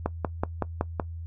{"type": "click train", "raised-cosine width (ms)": 1, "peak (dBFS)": -11, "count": 6, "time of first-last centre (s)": [0.06, 0.998], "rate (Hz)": 5.33, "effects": ["noise-tail reverb RT60 0.1 s tail -19 dB re dry", "added 83 Hz sine -34 dBFS peak until 1.26 s"]}